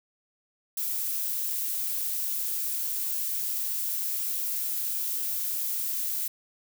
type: noise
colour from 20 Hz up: violet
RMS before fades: -30 dBFS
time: 0.77-6.28 s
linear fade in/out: 5 ms
effects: none